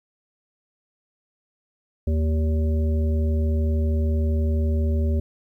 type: harmonic tone with a mistuned harmonic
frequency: 77.78 Hz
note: D#2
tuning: in tune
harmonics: 1 / 3 / 5 / 7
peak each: -19 / -29 / -33 / -36 dBFS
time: 2.07-5.2 s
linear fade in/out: 5 ms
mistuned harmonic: 7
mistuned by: +79 cents
effects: 10-bit